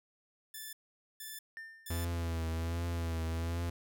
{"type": "tone bursts", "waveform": "5% pulse", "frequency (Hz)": 1751, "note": "A6", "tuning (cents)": -9, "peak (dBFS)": -32, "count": 3, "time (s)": [0.54, 2.05], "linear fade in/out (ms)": 5, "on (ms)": 190, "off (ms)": 470}
{"type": "tone with exponential decay", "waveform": "triangle", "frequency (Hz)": 1800, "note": "A6", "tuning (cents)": 39, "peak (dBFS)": -39, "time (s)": [1.57, 2.17], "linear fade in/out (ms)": 0, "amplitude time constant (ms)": 130}
{"type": "tone with vibrato", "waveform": "45% pulse", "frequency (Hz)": 83.4, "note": "E2", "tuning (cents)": 21, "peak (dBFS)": -33, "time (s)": [1.9, 3.7], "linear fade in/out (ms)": 5, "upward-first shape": "triangle", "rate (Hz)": 1.3, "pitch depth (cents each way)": 50}
{"effects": []}